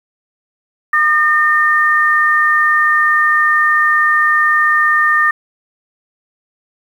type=tone pair together; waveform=sine; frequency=1214 / 1818.9 Hz; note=D#6 / A#6; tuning=-43 / -43 cents; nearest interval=perfect fifth; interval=700 cents; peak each=-13 / -11 dBFS; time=0.93-5.31 s; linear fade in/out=5 ms; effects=7-bit